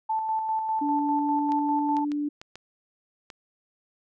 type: tone with tremolo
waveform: sine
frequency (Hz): 880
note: A5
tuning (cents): 0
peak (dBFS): -23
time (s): 0.09-2.05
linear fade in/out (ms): 10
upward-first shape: square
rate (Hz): 5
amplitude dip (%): 35
type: tone with pitch glide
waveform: sine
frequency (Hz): 290 to 293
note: D4 to D4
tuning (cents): -22 to -4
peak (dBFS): -25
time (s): 0.81-2.29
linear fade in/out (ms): 10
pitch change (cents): +18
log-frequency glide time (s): 1.07-2.05
type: clicks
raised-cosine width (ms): 0.2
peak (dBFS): -24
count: 6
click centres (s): 1.52 / 1.968 / 2.118 / 2.415 / 2.556 / 3.302
effects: none